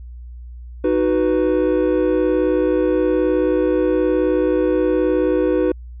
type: chord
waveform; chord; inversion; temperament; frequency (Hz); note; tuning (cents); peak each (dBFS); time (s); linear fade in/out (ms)
triangle; B major; first; equal; 311.1 / 370 / 493.9; D#4 / F#4 / B4; 0 / 0 / 0; -17; 0.84-5.72; 5
effects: added 60 Hz sine -32 dBFS peak until 6 s + resampled to 8000 Hz